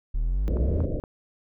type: exponential sweep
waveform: triangle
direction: up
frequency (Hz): 35.32 to 87.9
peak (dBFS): -20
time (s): 0.14-0.86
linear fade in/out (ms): 10
type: low-pass noise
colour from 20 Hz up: pink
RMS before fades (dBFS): -28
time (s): 0.48-1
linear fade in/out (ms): 0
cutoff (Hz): 630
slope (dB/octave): 96
type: click train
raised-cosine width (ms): 1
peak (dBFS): -24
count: 3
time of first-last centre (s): 0.57-1.038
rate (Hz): 4.27
effects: none